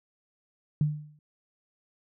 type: tone with exponential decay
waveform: sine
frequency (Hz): 150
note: D3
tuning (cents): +37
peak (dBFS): -19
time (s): 0.81-1.19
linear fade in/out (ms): 2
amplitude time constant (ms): 82
effects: none